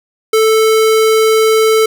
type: tone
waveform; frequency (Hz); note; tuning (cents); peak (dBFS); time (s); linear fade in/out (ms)
square; 440; A4; 0; -8; 0.33-1.86; 5
effects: none